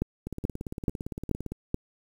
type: two click trains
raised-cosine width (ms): 3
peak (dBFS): -13 / -21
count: 5 / 23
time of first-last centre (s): 0.02-1.744 / 0.27-1.52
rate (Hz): 2.32 / 17.6
effects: 8-bit